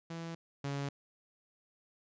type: tone pair in turn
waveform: sawtooth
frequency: 166.1 / 140.52 Hz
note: E3 / C#3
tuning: +13 / +24 cents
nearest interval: minor third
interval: 289 cents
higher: first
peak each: -36 / -31 dBFS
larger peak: second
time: 0.1-0.35 / 0.64-0.89 s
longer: neither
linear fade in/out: 5 ms
effects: resampled to 16000 Hz